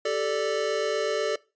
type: chord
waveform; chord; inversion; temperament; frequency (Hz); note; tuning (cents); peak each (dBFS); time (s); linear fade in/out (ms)
square; G suspended second; none; equal; 392 / 440 / 587.3; G4 / A4 / D5; 0 / 0 / 0; -33 / -28 / -29; 0.05-1.36; 5
effects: noise-tail reverb RT60 0.3 s tail -22 dB re dry + resampled to 16000 Hz

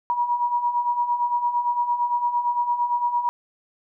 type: beating tone pair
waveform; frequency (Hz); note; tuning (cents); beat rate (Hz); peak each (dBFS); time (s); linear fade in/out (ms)
sine; 956 / 964.8; A#5 / B5; +43 / -41; 8.8; -27 / -21; 0.1-3.29; 0
effects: none

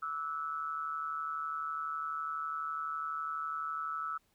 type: tone with amplitude modulation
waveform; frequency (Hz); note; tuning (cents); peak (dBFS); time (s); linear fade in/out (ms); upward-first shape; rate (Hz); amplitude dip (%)
sine; 1310; E6; -11; -31; 0.02-4.18; 10; sine; 152; 75
effects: pink hiss -73 dBFS RMS until 4.34 s

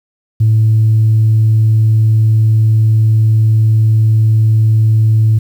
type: tone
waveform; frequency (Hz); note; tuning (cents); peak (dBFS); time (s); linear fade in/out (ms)
sine; 110; A2; 0; -5; 0.4-5.39; 10
effects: tanh soft clip ceiling -3 dBFS + 7-bit

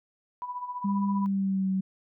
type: tone with tremolo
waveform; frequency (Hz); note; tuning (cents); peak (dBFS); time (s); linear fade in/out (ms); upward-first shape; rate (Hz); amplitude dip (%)
sine; 987.8; B5; 0; -30; 0.42-1.26; 0; sine; 15; 65
type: tone with pitch glide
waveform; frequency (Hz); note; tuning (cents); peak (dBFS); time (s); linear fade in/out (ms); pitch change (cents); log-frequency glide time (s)
sine; 199.2 to 189.98; G3 to F#3; +28 to +46; -24; 0.84-1.81; 10; -82; 1.13-1.7
effects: none

